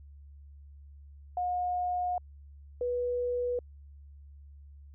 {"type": "tone pair in turn", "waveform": "sine", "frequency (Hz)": [719, 489.9], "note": ["F#5", "B4"], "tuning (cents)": [-50, -14], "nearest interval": "perfect fifth", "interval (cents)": 664, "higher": "first", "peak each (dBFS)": -28, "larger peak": "neither", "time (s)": [[1.37, 2.18], [2.81, 3.59]], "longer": "first", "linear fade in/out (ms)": 2, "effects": ["added 71 Hz sine -48 dBFS peak until 4.94 s"]}